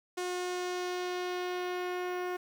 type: tone with low-pass filter sweep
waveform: sawtooth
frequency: 360.4 Hz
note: F#4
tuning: 45 cents flat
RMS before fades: -35 dBFS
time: 0.17-2.37 s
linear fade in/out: 10 ms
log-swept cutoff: 9400 to 2000 Hz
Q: 1
effects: 9-bit